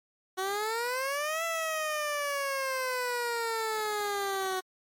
15% pulse exponential two-way sweep, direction up then down, 370.6 to 668 to 370.6 Hz, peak -23 dBFS, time 0.37-4.61 s, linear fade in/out 20 ms, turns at 1.44 s, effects MP3 64 kbps

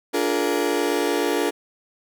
35% pulse chord, Bb dominant seventh, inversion first, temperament just, 291.4 / 349.6 / 419.5 / 466.2 Hz, D4 / F4 / Ab4 / Bb4, -13 / +2 / +17 / 0 cents, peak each -24 dBFS, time 0.13-1.51 s, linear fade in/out 20 ms, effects none

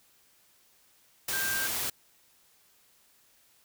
sine tone in noise, 1575 Hz, G6, 8 cents sharp, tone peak -31 dBFS, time 1.33-1.67 s, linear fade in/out 5 ms, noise white, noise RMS -32 dBFS, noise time 1.28-1.9 s, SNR -2 dB, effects white hiss -64 dBFS RMS until 3.64 s

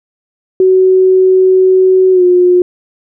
sine tone with pitch glide, 374.4 to 358.9 Hz, F#4 to F4, +20 to +47 cents, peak -4 dBFS, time 0.6-2.62 s, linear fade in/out 2 ms, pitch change -73 cents, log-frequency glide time 2.12-2.23 s, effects none

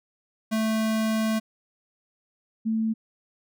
square / sine tone pair in turn, 220 / 221.9 Hz, A3 / A3, 0 / +15 cents, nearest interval unison, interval 15 cents, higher second, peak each -23 / -22 dBFS, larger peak second, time 0.51-1.4 / 2.65-2.94 s, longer first, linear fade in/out 20 ms, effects none

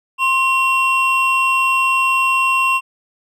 triangle tone pair together, 1054 / 2740 Hz, C6 / F7, +12 / -34 cents, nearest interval octave + perfect fourth, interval 1654 cents, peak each -14 dBFS, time 0.18-2.81 s, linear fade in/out 50 ms, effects none

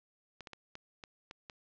clicks, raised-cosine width 0.2 ms, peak -28 dBFS, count 7, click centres 0.407 / 0.472 / 0.533 / 0.754 / 1.038 / 1.311 / 1.498 s, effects low-pass 5000 Hz 12 dB/octave

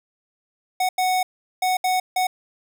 square tone bursts at uneven times, 740 Hz, F#5, in tune, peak -19 dBFS, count 5, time 0.8-0.89 / 0.98-1.23 / 1.62-1.77 / 1.84-2 / 2.16-2.27 s, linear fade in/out 5 ms, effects none

